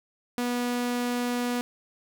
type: tone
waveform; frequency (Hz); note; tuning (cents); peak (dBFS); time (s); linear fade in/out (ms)
sawtooth; 243.8; B3; -22; -22; 0.38-1.61; 0
effects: none